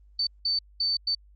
sine tone bursts at uneven times, 4544 Hz, C#8, 42 cents sharp, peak -23 dBFS, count 4, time 0.19-0.27 / 0.45-0.59 / 0.8-0.97 / 1.07-1.15 s, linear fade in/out 5 ms, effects added 50 Hz sine -52 dBFS peak until 1.35 s + Opus 32 kbps

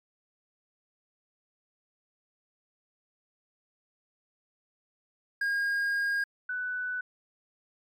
triangle / sine tone pair in turn, 1625 / 1492.5 Hz, G#6 / F#6, -38 / +15 cents, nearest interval minor second, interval 147 cents, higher first, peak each -24 / -30 dBFS, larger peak first, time 5.41-6.24 / 6.49-7.01 s, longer first, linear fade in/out 5 ms, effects MP3 96 kbps

